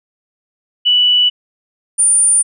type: tone pair in turn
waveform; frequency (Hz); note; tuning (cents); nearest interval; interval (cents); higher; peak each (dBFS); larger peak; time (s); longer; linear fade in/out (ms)
sine; 2960 / 9231; F#7 / D9; 0 / -31; octave + minor sixth; 1969; second; -8; neither; 0.85-1.3 / 1.98-2.43; neither; 20
effects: none